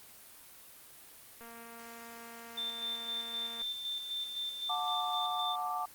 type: click train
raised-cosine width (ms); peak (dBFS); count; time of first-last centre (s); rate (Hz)
0.5; -36; 513; 1.41-3.617; 232
type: tone with tremolo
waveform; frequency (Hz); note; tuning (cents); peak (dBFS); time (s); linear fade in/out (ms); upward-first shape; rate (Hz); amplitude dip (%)
sine; 3564; A7; +22; -34; 2.57-5.56; 10; square; 3.9; 45
type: chord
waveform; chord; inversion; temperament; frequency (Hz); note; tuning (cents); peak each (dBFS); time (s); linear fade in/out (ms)
sine; D major; first; equal with one note detuned; 728.5 / 880 / 1174.7; F#5 / A5 / D6; -27 / 0 / 0; -36 / -38 / -36; 4.69-5.86; 10
effects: white hiss -54 dBFS RMS until 5.94 s + Opus 32 kbps